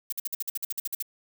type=noise bursts; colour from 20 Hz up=violet; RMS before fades=-30 dBFS; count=13; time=0.1-1.025 s; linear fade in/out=5 ms; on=25 ms; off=50 ms; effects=none